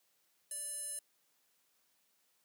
square tone with band-pass filter, 583 Hz, D5, 13 cents flat, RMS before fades -42 dBFS, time 0.51-0.99 s, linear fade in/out 2 ms, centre 10000 Hz, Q 9, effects white hiss -75 dBFS RMS until 2.44 s + high-pass 150 Hz 12 dB/octave

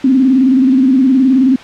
sine tone with vibrato, 261.6 Hz, C4, in tune, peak -6 dBFS, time 0.04-1.56 s, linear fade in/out 5 ms, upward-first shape square, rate 19 Hz, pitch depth 71 cents each way, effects white hiss -32 dBFS RMS until 1.63 s + low-pass 3000 Hz 12 dB/octave

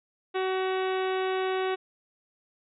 harmonic tone with a mistuned harmonic, 376.5 Hz, F#4, 30 cents sharp, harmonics 1 / 2 / 3 / 4 / 5 / 6 / 7 / 8 / 9 / 10, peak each -27 / -33 / -37 / -39 / -41 / -43 / -44 / -45 / -46 / -47 dBFS, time 0.34-1.76 s, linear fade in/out 20 ms, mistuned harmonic 8, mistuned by -40 cents, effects none

